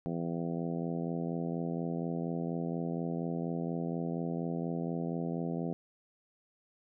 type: harmonic tone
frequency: 84.2 Hz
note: E2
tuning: 37 cents sharp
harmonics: 2 / 3 / 4 / 5 / 6 / 7 / 8 / 9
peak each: -35 / -38 / -41 / -43 / -44 / -50 / -45 / -50 dBFS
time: 0.06-5.73 s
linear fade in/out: 0 ms
effects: none